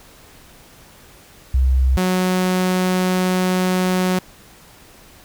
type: tone pair in turn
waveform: sine / sawtooth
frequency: 65 / 183.85 Hz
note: C2 / F#3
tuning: -11 / -11 cents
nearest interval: octave + tritone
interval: 1800 cents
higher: second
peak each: -12 dBFS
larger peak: neither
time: 1.54-1.97 / 1.97-4.19 s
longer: second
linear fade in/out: 5 ms
effects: pink hiss -46 dBFS RMS until 5.24 s